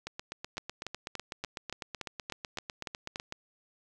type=two click trains; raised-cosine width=0.2 ms; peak=-19 / -20 dBFS; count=10 / 27; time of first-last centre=0.58-3.159 / 0.07-3.324 s; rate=3.49 / 7.99 Hz; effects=none